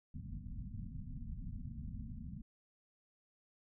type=low-pass noise; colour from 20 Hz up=pink; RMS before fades=-45 dBFS; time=0.14-2.42 s; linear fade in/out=5 ms; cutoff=250 Hz; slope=96 dB/octave; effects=none